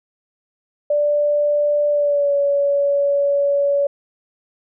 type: tone with pitch glide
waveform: sine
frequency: 587.3 to 566.3 Hz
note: D5 to C#5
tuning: 0 to +37 cents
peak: -14 dBFS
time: 0.9-3.87 s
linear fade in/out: 5 ms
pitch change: -63 cents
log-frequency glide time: 1.9-2.34 s
effects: none